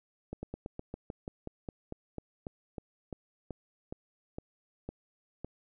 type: slowing click train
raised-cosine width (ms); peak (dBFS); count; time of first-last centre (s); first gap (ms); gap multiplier
2; -25; 20; 0.33-5.446; 100; 1.1
effects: none